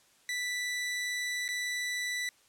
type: tone with dropouts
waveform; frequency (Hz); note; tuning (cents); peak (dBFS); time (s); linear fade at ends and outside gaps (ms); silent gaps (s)
sawtooth; 1975.5; B6; 0; -28; 0.29-2.29; 1; 1.48-1.488
effects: white hiss -64 dBFS RMS until 2.48 s + low-pass 10000 Hz 12 dB/octave